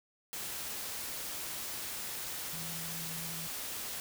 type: tone in noise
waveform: sine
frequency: 164.3 Hz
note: E3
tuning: 5 cents flat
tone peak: -45 dBFS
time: 2.53-3.47 s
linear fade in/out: 0 ms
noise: white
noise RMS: -40 dBFS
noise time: 0.33-4 s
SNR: -8 dB
effects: none